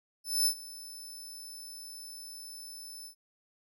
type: tone with ADSR envelope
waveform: 20% pulse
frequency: 5274 Hz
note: E8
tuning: in tune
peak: -18 dBFS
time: 0.24-3.15 s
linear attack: 220 ms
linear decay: 80 ms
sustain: -20 dB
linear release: 90 ms
effects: none